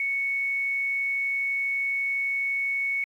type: tone with quantisation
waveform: sine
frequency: 2217 Hz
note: C#7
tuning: in tune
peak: -24 dBFS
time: 0-3.04 s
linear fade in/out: 2 ms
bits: 9
effects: AAC 48 kbps